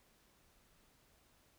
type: silence
effects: pink hiss -70 dBFS RMS until 1.58 s